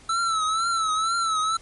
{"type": "tone with vibrato", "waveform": "square", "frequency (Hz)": 1318.5, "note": "E6", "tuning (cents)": 0, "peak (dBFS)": -22, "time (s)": [0.09, 1.57], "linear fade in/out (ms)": 5, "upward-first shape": "triangle", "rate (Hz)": 2.1, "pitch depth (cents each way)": 87, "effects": ["pink hiss -51 dBFS RMS until 1.61 s", "MP3 48 kbps"]}